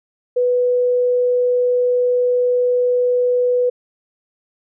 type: tone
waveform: sine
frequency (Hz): 493.9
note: B4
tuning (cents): 0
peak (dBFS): -13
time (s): 0.36-3.7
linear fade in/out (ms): 10
effects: none